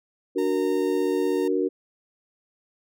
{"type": "chord", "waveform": "sine", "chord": "D augmented", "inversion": "none", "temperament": "equal", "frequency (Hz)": [293.7, 370, 466.2], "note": ["D4", "F#4", "A#4"], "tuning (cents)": [0, 0, 0], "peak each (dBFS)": [-26, -24, -26], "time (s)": [0.35, 1.69], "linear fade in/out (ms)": 20}
{"type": "tone", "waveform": "sawtooth", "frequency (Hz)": 920, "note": "A#5", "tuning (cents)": -23, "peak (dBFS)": -33, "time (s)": [0.38, 1.48], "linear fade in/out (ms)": 5}
{"effects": []}